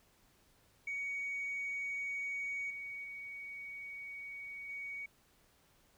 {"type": "tone with level steps", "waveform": "sine", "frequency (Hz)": 2244, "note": "C#7", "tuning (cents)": 21, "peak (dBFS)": [-35, -41, -43, -40], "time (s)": [0.87, 5.06], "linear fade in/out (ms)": 5, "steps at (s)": [2.7, 3.04, 4.69], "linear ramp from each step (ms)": 5, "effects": ["tanh soft clip ceiling -33 dBFS", "pink hiss -69 dBFS RMS until 5.97 s"]}